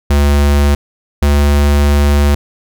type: tone pair in turn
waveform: square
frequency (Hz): 71.8 / 72.11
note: D2 / D2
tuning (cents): -39 / -31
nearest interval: unison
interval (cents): 8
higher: second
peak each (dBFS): -8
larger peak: neither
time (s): 0.1-0.75 / 1.22-2.35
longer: second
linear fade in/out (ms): 5
effects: none